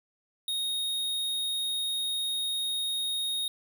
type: tone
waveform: square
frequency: 3729 Hz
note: A#7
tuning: in tune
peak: -29 dBFS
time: 0.48-3.48 s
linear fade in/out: 2 ms
effects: none